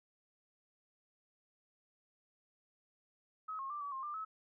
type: tone with pitch steps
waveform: sine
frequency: 1277 / 1081 / 1181 / 1143 / 1064 / 1191 / 1293 Hz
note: D#6 / C#6 / D6 / D6 / C6 / D6 / E6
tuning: +45 / -44 / +9 / -47 / +29 / +24 / -34 cents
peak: -39 dBFS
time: 3.48-4.25 s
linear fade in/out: 10 ms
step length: 110 ms
effects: none